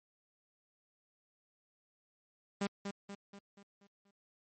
sawtooth tone with echo, 200 Hz, G3, 35 cents sharp, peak -28 dBFS, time 2.61-2.67 s, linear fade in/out 5 ms, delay 240 ms, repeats 6, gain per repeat -6 dB, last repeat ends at 4.11 s, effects MP3 32 kbps

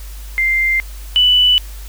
sine tone pair in turn, 2093 / 2977 Hz, C7 / F#7, 0 / +10 cents, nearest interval tritone, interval 610 cents, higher second, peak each -12 / -8 dBFS, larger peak second, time 0.38-0.8 / 1.16-1.58 s, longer neither, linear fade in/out 0 ms, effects added 50 Hz sine -28 dBFS peak until 1.88 s + white hiss -40 dBFS RMS until 1.88 s

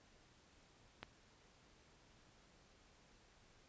click, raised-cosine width 0.3 ms, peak -30 dBFS, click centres 1.03 s, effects pink hiss -68 dBFS RMS until 3.68 s + resampled to 16000 Hz

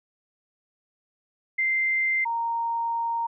sine tone pair in turn, 2086 / 927.5 Hz, C7 / A#5, -6 / -9 cents, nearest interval octave + major second, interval 1403 cents, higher first, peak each -21 / -24 dBFS, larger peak first, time 1.58-2.25 / 2.25-3.27 s, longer second, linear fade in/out 10 ms, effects none

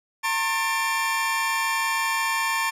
45% pulse tone cluster, 910 / 1079 / 1774 / 2354 Hz, A#5 / C#6 / A6 / D7, -42 / -47 / +14 / +3 cents, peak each -28 dBFS, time 0.23-2.71 s, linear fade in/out 20 ms, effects resampled to 32000 Hz

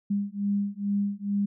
sine beating tone pair, 200.7 / 203 Hz, G3 / G#3, +41 / -39 cents, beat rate 2.3 Hz, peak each -28 dBFS, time 0.1-1.46 s, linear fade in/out 10 ms, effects none

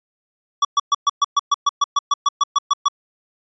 square tone bursts, 1138 Hz, C#6, 45 cents sharp, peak -13 dBFS, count 16, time 0.62-2.884 s, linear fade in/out 5 ms, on 29 ms, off 120 ms, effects resampled to 16000 Hz

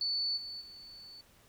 sine tone with level steps, 4477 Hz, C#8, 16 cents sharp, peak -30 / -40 / -48 dBFS, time 0.01-1.21 s, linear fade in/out 2 ms, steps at 0.36 / 0.6 s, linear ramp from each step 20 ms, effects pink hiss -63 dBFS RMS until 1.48 s

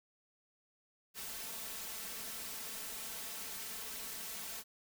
white noise with comb filter, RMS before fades -44 dBFS, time 1.14-4.64 s, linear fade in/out 50 ms, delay 4.5 ms, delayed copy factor +0.7, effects none

